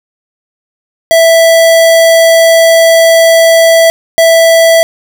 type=tone pair in turn; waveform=square; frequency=659.3 / 659.3 Hz; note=E5 / E5; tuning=0 / 0 cents; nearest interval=unison; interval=0 cents; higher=neither; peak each=-3 dBFS; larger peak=neither; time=1.11-3.9 / 4.18-4.83 s; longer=first; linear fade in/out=0 ms; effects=7-bit